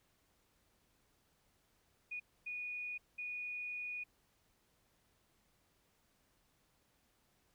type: tone bursts at uneven times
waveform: sine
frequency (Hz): 2462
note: D#7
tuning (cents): -19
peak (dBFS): -40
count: 3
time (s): 2.11-2.2 / 2.46-2.98 / 3.18-4.04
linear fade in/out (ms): 10
effects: pink hiss -75 dBFS RMS until 7.54 s